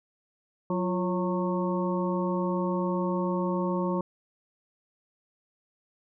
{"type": "harmonic tone with a mistuned harmonic", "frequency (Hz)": 182.7, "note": "F#3", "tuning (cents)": -22, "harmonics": [1, 2, 3, 5, 6], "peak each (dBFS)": [-28, -31, -33, -35, -36], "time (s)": [0.7, 4.01], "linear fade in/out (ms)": 2, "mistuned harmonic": 2, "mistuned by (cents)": -76, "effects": []}